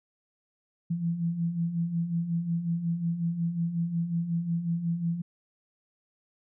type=beating tone pair; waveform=sine; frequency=164.81 / 170.31 Hz; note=E3 / F3; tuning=0 / -43 cents; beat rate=5.5 Hz; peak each=-34 / -27 dBFS; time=0.9-5.22 s; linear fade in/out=10 ms; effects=none